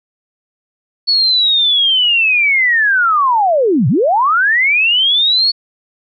sine linear two-way sweep, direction down then up, 4435 to 110 to 4435 Hz, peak -9 dBFS, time 1.07-5.52 s, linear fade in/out 20 ms, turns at 3.88 s, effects none

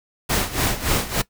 pink noise with tremolo, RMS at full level -19 dBFS, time 0.29-1.22 s, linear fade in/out 10 ms, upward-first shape sine, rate 3.5 Hz, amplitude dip 80%, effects noise-tail reverb RT60 0.1 s tail -18 dB re dry

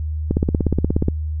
click train, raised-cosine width 3 ms, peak -4 dBFS, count 14, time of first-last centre 0.31-1.084 s, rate 16.8 Hz, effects added 77 Hz sine -21 dBFS peak until 1.4 s

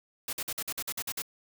white noise bursts, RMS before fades -34 dBFS, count 10, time 0.28-1.221 s, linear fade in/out 5 ms, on 50 ms, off 49 ms, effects none

